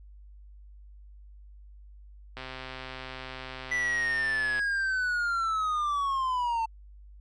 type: click train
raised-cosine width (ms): 0.3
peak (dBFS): -23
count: 290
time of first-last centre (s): 2.37-4.593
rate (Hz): 130
type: linear sweep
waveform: triangle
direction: down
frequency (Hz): 1987 to 889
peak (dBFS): -24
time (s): 3.71-6.66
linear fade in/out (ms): 10
effects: added 50 Hz sine -47 dBFS peak until 7.2 s + resampled to 22050 Hz